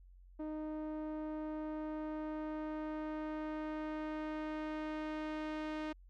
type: tone with low-pass filter sweep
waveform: sawtooth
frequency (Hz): 308.5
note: D#4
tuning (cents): -15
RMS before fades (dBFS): -41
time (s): 0.39-5.93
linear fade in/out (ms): 10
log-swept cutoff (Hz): 710 to 3100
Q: 0.74
effects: added 45 Hz sine -56 dBFS peak until 6.09 s